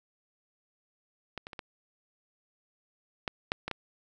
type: clicks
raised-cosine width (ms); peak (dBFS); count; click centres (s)
0.3; -21 / -25 / -26 / -22 / -15 / -11 / -18 / -17; 8; 1.377 / 1.469 / 1.532 / 1.592 / 3.278 / 3.519 / 3.68 / 3.713
effects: none